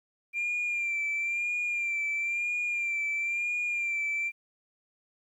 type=tone with vibrato; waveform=sine; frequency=2378 Hz; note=D7; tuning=21 cents sharp; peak=-26 dBFS; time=0.33-4.32 s; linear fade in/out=50 ms; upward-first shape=sine; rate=1 Hz; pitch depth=41 cents each way; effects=tanh soft clip ceiling -25 dBFS + 11-bit